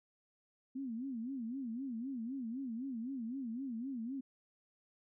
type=tone with vibrato; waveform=sine; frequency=247.8 Hz; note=B3; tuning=6 cents sharp; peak=-38 dBFS; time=0.75-4.21 s; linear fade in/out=10 ms; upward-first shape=sine; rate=3.9 Hz; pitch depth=190 cents each way; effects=none